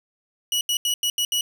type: tone bursts at uneven times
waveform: sawtooth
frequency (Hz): 2927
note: F#7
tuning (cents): -19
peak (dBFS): -17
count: 6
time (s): 0.52-0.61 / 0.69-0.77 / 0.85-0.94 / 1.03-1.1 / 1.18-1.25 / 1.32-1.41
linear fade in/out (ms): 2
effects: none